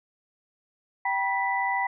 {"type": "tone cluster", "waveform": "sine", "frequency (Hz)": [778, 966, 1984], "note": ["G5", "B5", "B6"], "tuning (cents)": [-13, -39, 7], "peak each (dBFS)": -28, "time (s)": [1.05, 1.87], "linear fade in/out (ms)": 5, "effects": []}